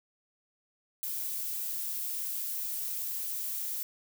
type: noise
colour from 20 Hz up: violet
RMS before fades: -35 dBFS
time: 1.03-3.83 s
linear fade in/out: 0 ms
effects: none